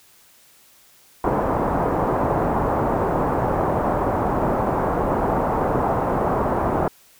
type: low-pass noise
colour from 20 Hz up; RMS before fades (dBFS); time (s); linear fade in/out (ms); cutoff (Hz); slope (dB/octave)
white; -21; 1.24-6.88; 2; 980; 24
effects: white hiss -53 dBFS RMS until 7.19 s